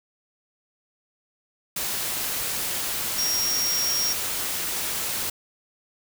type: tone in noise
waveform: sine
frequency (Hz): 5600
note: F8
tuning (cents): +4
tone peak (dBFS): -23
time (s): 3.18-4.13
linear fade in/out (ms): 5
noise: white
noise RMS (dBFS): -28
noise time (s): 1.76-5.3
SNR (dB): +2
effects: none